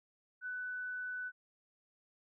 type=tone; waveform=sine; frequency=1495 Hz; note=F#6; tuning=17 cents sharp; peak=-38 dBFS; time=0.41-1.32 s; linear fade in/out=50 ms; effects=none